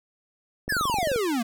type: click train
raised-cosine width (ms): 2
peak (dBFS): -19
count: 12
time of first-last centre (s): 0.68-1.16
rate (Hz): 22.9
type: exponential sweep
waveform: square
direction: down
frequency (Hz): 1800 to 220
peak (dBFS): -24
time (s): 0.69-1.43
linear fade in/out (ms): 10
effects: none